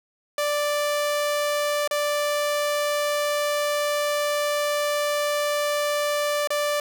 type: tone with dropouts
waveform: sawtooth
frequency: 587.3 Hz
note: D5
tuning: in tune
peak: -18 dBFS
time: 0.38-6.8 s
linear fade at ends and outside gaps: 2 ms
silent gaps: 1.876-1.91 / 6.474-6.504 s
effects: none